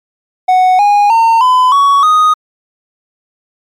triangle tone with pitch steps, 740 / 821.1 / 911 / 1010.9 / 1121.6 / 1244.5 Hz, F#5 / G#5 / A#5 / B5 / C#6 / D#6, 0 / -20 / -40 / +40 / +20 / 0 cents, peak -3 dBFS, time 0.48-2.34 s, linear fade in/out 10 ms, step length 310 ms, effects MP3 96 kbps

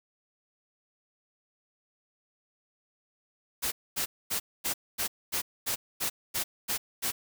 white noise bursts, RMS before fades -30 dBFS, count 11, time 3.62-7.12 s, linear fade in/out 20 ms, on 100 ms, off 240 ms, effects none

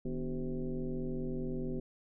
sine tone with frequency modulation, 111.7 Hz, A2, 27 cents sharp, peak -33 dBFS, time 0.05-1.8 s, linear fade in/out 5 ms, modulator 134 Hz, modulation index 2.3, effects none

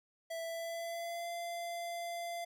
square tone with pitch glide, 661 to 687.1 Hz, E5 to F5, +5 to -28 cents, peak -39 dBFS, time 0.3-2.45 s, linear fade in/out 10 ms, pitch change +67 cents, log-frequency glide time 0.43-1.29 s, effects none

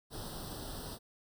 pink noise with comb filter, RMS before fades -43 dBFS, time 0.1-0.99 s, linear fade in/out 50 ms, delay 0.22 ms, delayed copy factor +0.95, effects none

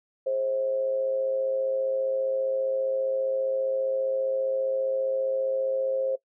sine tone with amplitude modulation, 530 Hz, C5, 22 cents sharp, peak -21 dBFS, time 0.26-6.16 s, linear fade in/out 10 ms, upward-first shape sine, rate 115 Hz, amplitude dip 50%, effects noise-tail reverb RT60 0.1 s tail -20 dB re dry

